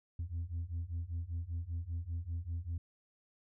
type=beating tone pair; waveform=sine; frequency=82 / 87.1 Hz; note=E2 / F2; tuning=-9 / -4 cents; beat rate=5.1 Hz; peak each=-38 / -37 dBFS; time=0.19-2.78 s; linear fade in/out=5 ms; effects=tanh soft clip ceiling -33 dBFS